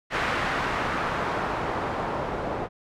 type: noise with low-pass filter sweep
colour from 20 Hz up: white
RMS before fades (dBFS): -28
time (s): 0.1-2.69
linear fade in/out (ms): 50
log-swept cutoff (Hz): 1800 to 750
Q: 1.1
effects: none